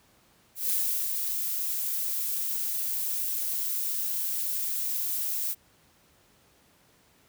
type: noise with ADSR envelope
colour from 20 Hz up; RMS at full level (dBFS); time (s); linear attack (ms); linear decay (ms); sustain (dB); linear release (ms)
violet; -26; 0.55-5.55; 150; 370; -4; 34
effects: pink hiss -62 dBFS RMS until 7.28 s + high-pass 60 Hz 12 dB/octave

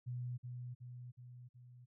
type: tone with echo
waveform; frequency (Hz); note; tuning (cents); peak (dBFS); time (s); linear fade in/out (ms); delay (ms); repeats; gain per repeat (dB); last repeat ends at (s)
sine; 123.3; B2; -2; -39; 0.06-0.38; 20; 370; 4; -4; 1.86
effects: none

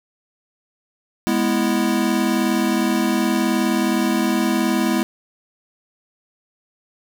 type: chord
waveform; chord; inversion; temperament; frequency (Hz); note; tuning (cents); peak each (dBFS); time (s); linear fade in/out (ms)
square; E major; first; equal; 207.7 / 246.9 / 329.6; G#3 / B3 / E4; 0 / 0 / 0; -22; 1.27-5.03; 0
effects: none

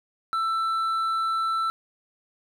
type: tone with hard clipping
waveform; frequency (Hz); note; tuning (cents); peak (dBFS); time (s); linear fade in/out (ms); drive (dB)
sine; 1330; E6; +15; -24; 0.33-1.7; 0; 4
effects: none

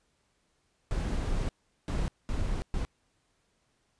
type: noise bursts at uneven times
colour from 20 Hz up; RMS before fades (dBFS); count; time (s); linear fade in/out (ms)
brown; -30; 4; 0.91-1.49 / 1.88-2.08 / 2.29-2.62 / 2.74-2.85; 0
effects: pink hiss -73 dBFS RMS until 3.99 s + resampled to 22050 Hz

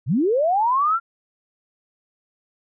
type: linear sweep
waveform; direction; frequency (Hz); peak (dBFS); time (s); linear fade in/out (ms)
sine; up; 98 to 1396.9; -16; 0.06-1; 50
effects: none

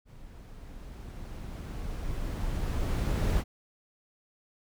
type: noise with level ramp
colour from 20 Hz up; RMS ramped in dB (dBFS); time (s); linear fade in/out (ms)
brown; -49 to -25; 0.05-3.44; 50
effects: none

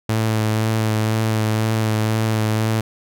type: tone with vibrato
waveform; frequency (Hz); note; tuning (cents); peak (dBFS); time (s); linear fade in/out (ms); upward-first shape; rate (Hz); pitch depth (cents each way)
sawtooth; 109.8; A2; -3; -13; 0.09-2.81; 5; sine; 2; 19
effects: none

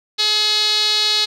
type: tone with band-pass filter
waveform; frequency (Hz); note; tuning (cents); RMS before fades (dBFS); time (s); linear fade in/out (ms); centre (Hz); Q
sawtooth; 424.4; G#4; +38; -17; 0.18-1.26; 20; 4100; 6.2
effects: none

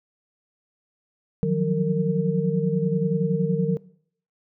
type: tone cluster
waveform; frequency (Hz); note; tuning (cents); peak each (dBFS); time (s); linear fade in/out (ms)
sine; 155.2 / 176 / 186.5 / 458.4; D#3 / F3 / F#3 / A#4; -4 / +14 / +14 / -29; -25; 1.43-3.77; 0
effects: noise-tail reverb RT60 0.6 s tail -21 dB re dry

